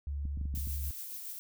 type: tone with pitch glide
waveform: sine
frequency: 71.2 to 70.67 Hz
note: C#2 to C#2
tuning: +47 to +34 cents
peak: -33 dBFS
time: 0.07-0.91 s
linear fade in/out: 0 ms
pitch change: -13 cents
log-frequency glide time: 0.39-0.47 s
type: clicks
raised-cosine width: 5 ms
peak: -30 dBFS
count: 7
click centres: 0.254 / 0.374 / 0.413 / 0.455 / 0.541 / 0.576 / 0.673 s
type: noise with tremolo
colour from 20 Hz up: violet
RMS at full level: -41 dBFS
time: 0.55-1.39 s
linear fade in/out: 0 ms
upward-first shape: sine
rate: 7.1 Hz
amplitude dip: 30%
effects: none